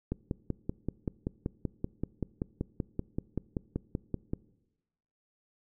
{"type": "click train", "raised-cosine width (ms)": 3, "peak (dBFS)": -18, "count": 23, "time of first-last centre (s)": [0.12, 4.335], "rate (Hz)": 5.22, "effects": ["noise-tail reverb RT60 1.0 s tail -22 dB re dry"]}